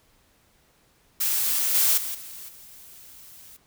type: noise with level steps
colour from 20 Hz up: blue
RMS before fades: -24 / -20 / -31 / -40 / -47 dBFS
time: 1.2-3.57 s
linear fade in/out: 10 ms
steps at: 1.74 / 1.97 / 2.14 / 2.48 s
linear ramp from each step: 10 ms
effects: pink hiss -62 dBFS RMS until 3.66 s